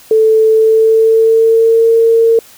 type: tone with pitch glide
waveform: sine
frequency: 440 to 456 Hz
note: A4 to A#4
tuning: 0 to -38 cents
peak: -5 dBFS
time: 0.11-2.39 s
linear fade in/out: 2 ms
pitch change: +62 cents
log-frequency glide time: 0.49-1.89 s
effects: white hiss -40 dBFS RMS until 2.57 s